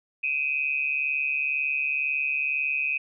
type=tone with amplitude modulation; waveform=sine; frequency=2514 Hz; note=D#7; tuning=17 cents sharp; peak=-20 dBFS; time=0.23-2.98 s; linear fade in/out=10 ms; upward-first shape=sine; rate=142 Hz; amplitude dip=80%; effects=none